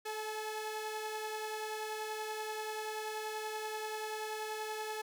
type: tone pair together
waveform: sawtooth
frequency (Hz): 433.2 / 856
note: A4 / A5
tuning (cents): -27 / -48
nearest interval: octave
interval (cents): 1179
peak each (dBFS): -36 / -38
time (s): 0.05-5.02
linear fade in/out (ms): 10
effects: none